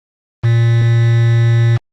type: tone with quantisation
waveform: triangle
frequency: 116.54 Hz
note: A#2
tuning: in tune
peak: -6 dBFS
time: 0.43-1.78 s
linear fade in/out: 20 ms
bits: 4
effects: low-pass 4000 Hz 12 dB/octave + Opus 32 kbps